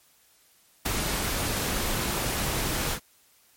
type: noise with ADSR envelope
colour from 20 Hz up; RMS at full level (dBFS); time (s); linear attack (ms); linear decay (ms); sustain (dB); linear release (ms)
pink; -24; 0.85-3; 12; 6; -4; 74
effects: white hiss -61 dBFS RMS until 3.56 s + MP3 64 kbps